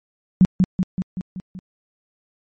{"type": "tone with echo", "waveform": "sine", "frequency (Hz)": 185, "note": "F#3", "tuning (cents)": 0, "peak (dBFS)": -7, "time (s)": [0.41, 0.45], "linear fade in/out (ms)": 0, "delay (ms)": 190, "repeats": 6, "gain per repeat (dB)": -4, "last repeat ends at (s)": 1.59, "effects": ["MP3 32 kbps"]}